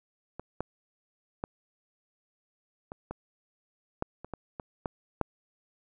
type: clicks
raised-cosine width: 1 ms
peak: -24 / -17 / -18 / -25 / -22 / -15 / -27 / -22 / -23 / -17 / -12 dBFS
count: 11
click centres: 0.396 / 0.606 / 1.439 / 2.919 / 3.11 / 4.024 / 4.246 / 4.337 / 4.598 / 4.858 / 5.213 s
effects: none